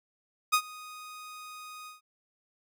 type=tone with ADSR envelope; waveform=sawtooth; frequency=1244.5 Hz; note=D#6; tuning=in tune; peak=-16 dBFS; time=0.52-2.01 s; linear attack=19 ms; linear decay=72 ms; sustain=-23 dB; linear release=140 ms; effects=none